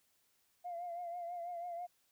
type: tone with vibrato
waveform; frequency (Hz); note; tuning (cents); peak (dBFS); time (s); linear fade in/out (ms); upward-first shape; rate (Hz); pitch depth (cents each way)
sine; 696; F5; -6; -39; 0.64-1.87; 20; triangle; 6.1; 58
effects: tanh soft clip ceiling -35 dBFS + white hiss -75 dBFS RMS until 2.11 s